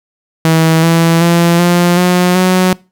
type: tone with pitch steps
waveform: sawtooth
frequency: 161.8 / 166.06 / 170.43 / 174.92 / 179.53 / 184.26 Hz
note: E3 / E3 / F3 / F3 / F3 / F#3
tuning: -32 / +13 / -42 / +3 / +48 / -7 cents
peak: -3 dBFS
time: 0.45-2.73 s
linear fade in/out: 0 ms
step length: 380 ms
effects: noise-tail reverb RT60 0.3 s tail -23 dB re dry